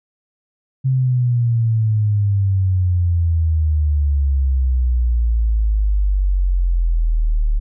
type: exponential sweep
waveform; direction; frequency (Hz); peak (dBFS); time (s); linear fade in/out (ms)
sine; down; 133 to 36.71; -13; 0.84-7.6; 20
effects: none